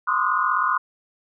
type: tone cluster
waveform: sine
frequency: 1026 / 1066 / 1204 / 1260 / 1444 Hz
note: C6 / C6 / D6 / D#6 / F#6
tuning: -34 / +32 / +43 / +21 / -43 cents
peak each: -25 dBFS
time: 0.07-0.78 s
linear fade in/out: 10 ms
effects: none